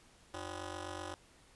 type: ring-modulated tone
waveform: 10% pulse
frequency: 224 Hz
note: A3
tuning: 31 cents sharp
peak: -30 dBFS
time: 0.34-1.14 s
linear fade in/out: 0 ms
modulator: 136 Hz
effects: pink hiss -63 dBFS RMS until 1.55 s + resampled to 24000 Hz